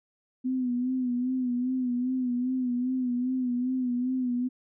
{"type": "tone with vibrato", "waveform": "sine", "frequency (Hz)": 251.2, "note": "B3", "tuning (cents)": 30, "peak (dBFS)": -25, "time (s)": [0.44, 4.49], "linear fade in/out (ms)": 20, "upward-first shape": "sine", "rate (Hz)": 2.5, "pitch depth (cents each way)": 57, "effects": []}